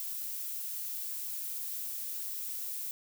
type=noise; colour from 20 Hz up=violet; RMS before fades=-38 dBFS; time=0-2.91 s; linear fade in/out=0 ms; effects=none